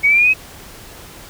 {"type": "linear sweep", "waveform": "sine", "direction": "up", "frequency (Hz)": [2217, 2572], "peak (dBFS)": -9, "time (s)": [0.03, 0.34], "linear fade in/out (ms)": 20, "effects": ["pink hiss -38 dBFS RMS until 1.29 s"]}